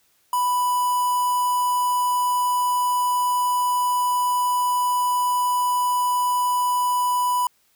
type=tone with notch filter; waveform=square; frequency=989 Hz; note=B5; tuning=2 cents sharp; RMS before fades=-21 dBFS; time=0.33-7.47 s; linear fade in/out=2 ms; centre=3800 Hz; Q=0.62; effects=white hiss -63 dBFS RMS until 7.75 s